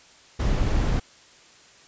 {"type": "noise", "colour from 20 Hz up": "brown", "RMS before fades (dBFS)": -22, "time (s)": [0.39, 1], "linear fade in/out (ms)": 10, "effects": ["white hiss -52 dBFS RMS until 1.87 s", "resampled to 16000 Hz"]}